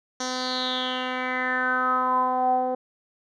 10% pulse tone with low-pass filter sweep, 254.6 Hz, C4, 47 cents flat, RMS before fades -25 dBFS, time 0.2-2.75 s, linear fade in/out 5 ms, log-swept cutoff 5700 to 620 Hz, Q 7, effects none

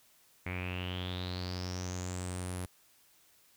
sawtooth tone with low-pass filter sweep, 90.7 Hz, F#2, 34 cents flat, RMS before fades -38 dBFS, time 0.46-2.66 s, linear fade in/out 5 ms, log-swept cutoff 2200 to 11000 Hz, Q 8.7, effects white hiss -65 dBFS RMS until 3.56 s

